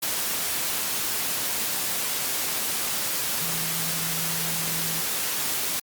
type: tone in noise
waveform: sine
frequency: 164.81 Hz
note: E3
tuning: in tune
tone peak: -35 dBFS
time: 3.41-5.01 s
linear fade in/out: 10 ms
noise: white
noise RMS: -27 dBFS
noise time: 0.02-5.8 s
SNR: -11 dB
effects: high-pass 100 Hz 12 dB/octave + Opus 48 kbps